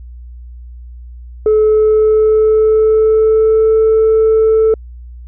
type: tone with pitch glide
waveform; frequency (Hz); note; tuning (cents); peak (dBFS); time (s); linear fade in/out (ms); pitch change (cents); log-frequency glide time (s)
sine; 430.7 to 441; A4 to A4; -37 to +4; -5; 1.46-4.74; 2; +41; 1.63-3.76
effects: tanh soft clip ceiling -5 dBFS + added 60 Hz sine -29 dBFS peak until 5.27 s